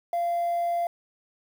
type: tone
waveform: sine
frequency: 690 Hz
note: F5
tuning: 21 cents flat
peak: -22 dBFS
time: 0.13-0.87 s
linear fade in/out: 2 ms
effects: tanh soft clip ceiling -20 dBFS + 8-bit